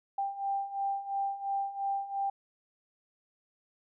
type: beating tone pair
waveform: sine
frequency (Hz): 789 / 791.9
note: G5 / G5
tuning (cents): +11 / +17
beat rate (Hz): 2.9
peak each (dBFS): -36 / -32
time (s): 0.18-2.3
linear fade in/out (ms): 5
effects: none